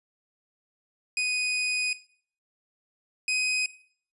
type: tone pair in turn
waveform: sawtooth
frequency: 2489 / 2509 Hz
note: D#7 / D#7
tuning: 0 / +14 cents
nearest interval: unison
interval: 14 cents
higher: second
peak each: -21 dBFS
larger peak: neither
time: 1.17-1.93 / 3.28-3.66 s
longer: first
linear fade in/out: 2 ms
effects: noise-tail reverb RT60 0.5 s tail -17 dB re dry + resampled to 24000 Hz